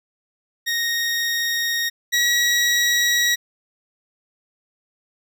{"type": "tone pair in turn", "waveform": "20% pulse", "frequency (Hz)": [1864.7, 1916], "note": ["A#6", "A#6"], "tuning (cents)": [0, 47], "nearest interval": "unison", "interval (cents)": 47, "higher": "second", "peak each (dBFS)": [-15, -11], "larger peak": "second", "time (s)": [[0.66, 1.9], [2.12, 3.36]], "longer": "neither", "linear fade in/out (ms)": 20, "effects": []}